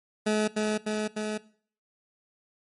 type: tone with echo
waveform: 20% pulse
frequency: 213.6 Hz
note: G#3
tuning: 49 cents sharp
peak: -18 dBFS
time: 0.26-0.48 s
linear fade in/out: 10 ms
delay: 300 ms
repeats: 3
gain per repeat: -2 dB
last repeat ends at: 1.38 s
effects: noise-tail reverb RT60 0.5 s tail -19 dB re dry + MP3 48 kbps